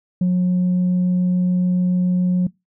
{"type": "tone", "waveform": "sine", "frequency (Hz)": 180.7, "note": "F#3", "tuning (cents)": -41, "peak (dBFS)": -12, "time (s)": [0.21, 2.47], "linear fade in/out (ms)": 5, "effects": ["noise-tail reverb RT60 0.2 s tail -23 dB re dry", "tanh soft clip ceiling -13 dBFS"]}